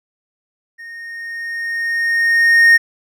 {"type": "tone with level ramp", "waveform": "triangle", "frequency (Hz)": 1849, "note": "A#6", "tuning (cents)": -15, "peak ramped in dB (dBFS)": [-30, -3], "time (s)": [0.78, 2.78], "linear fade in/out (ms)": 20, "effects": []}